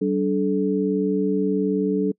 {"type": "tone cluster", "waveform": "sine", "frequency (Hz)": [191.2, 290.1, 430.4], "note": ["G3", "D4", "A4"], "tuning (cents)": [-43, -21, -38], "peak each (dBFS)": -23, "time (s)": [0.01, 2.12], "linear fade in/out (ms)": 10, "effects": ["noise-tail reverb RT60 0.1 s tail -26 dB re dry"]}